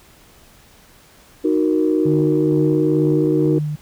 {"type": "chord", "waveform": "sine", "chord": "D# minor", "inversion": "none", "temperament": "equal", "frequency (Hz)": [311.1, 370, 466.2], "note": ["D#4", "F#4", "A#4"], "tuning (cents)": [0, 0, 0], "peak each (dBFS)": [-16, -19, -21], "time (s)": [1.44, 3.59], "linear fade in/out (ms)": 10}
{"type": "tone with tremolo", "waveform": "sine", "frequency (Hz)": 150.4, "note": "D3", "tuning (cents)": 42, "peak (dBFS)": -17, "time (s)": [2.05, 3.76], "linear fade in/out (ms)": 10, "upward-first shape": "sine", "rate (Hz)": 2.2, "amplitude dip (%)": 40}
{"effects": ["tanh soft clip ceiling -5 dBFS", "pink hiss -49 dBFS RMS until 3.81 s"]}